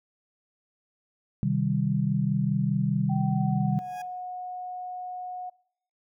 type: chord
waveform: sine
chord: C minor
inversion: none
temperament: equal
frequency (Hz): 130.81 / 155.56 / 196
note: C3 / Eb3 / G3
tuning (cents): 0 / 0 / 0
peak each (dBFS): -27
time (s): 1.43-3.79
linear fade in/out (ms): 0
type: tone with pitch glide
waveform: sine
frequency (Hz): 772 to 728.7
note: G5 to F#5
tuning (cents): -27 to -27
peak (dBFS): -33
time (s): 3.09-5.5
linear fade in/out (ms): 10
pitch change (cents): -100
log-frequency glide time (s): 3.22-3.9
type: tone with exponential growth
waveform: 20% pulse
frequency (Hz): 827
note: G#5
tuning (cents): -8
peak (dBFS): -34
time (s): 3.66-4.02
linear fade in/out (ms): 5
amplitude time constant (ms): 78
effects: noise-tail reverb RT60 0.8 s tail -23 dB re dry